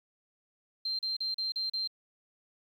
sine tone bursts, 4153 Hz, C8, 14 cents flat, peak -30 dBFS, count 6, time 0.85-1.875 s, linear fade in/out 5 ms, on 140 ms, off 37 ms, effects 10-bit

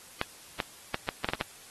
clicks, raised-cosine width 0.3 ms, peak -12 dBFS, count 8, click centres 0.214 / 0.602 / 0.944 / 1.089 / 1.245 / 1.288 / 1.335 / 1.411 s, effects white hiss -51 dBFS RMS until 1.7 s + AAC 32 kbps

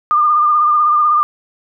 sine tone with vibrato, 1206 Hz, D6, 46 cents sharp, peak -9 dBFS, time 0.11-1.23 s, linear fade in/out 0 ms, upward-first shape triangle, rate 16 Hz, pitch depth 41 cents each way, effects none

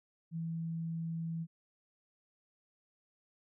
sine tone, 164.6 Hz, E3, 2 cents flat, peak -35 dBFS, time 0.31-1.47 s, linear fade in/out 50 ms, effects none

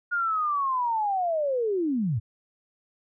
sine linear sweep, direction down, 1437 to 94.9 Hz, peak -23 dBFS, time 0.11-2.2 s, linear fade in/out 20 ms, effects none

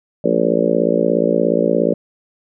harmonic tone with a mistuned harmonic, 57 Hz, A#1, 38 cents flat, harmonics 3 / 4 / 5 / 6 / 7 / 8 / 9 / 10, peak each -23 / -22 / -22 / -22 / -22 / -20 / -20 / -20 dBFS, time 0.24-1.94 s, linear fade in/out 5 ms, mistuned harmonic 3, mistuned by +61 cents, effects none

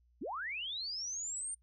sine linear sweep, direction up, 184.8 to 9000 Hz, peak -37 dBFS, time 0.21-1.55 s, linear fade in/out 10 ms, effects noise-tail reverb RT60 0.1 s tail -26 dB re dry + added 60 Hz sine -66 dBFS peak until 1.62 s

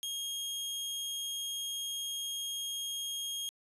sawtooth tone, 3253 Hz, G#7, 37 cents flat, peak -32 dBFS, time 0.03-3.49 s, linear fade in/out 0 ms, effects resampled to 32000 Hz

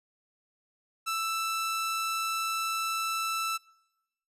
sawtooth tone, 1324 Hz, E6, 7 cents sharp, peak -25 dBFS, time 1.06-3.58 s, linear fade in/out 20 ms, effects noise-tail reverb RT60 1.0 s tail -25 dB re dry + resampled to 32000 Hz

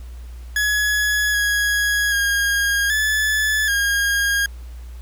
40% pulse tone with pitch steps, 1686 / 1662 / 1628 / 1730 / 1627 Hz, G#6 / G#6 / G#6 / A6 / G#6, +26 / +1 / -35 / -30 / -36 cents, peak -16 dBFS, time 0.56-4.46 s, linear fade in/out 2 ms, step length 780 ms, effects added 60 Hz sine -32 dBFS peak until 5.01 s + pink hiss -51 dBFS RMS until 5.01 s

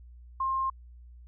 sine tone, 1062 Hz, C6, 25 cents sharp, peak -26 dBFS, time 0.4-0.7 s, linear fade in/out 5 ms, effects added 60 Hz sine -47 dBFS peak until 1.27 s

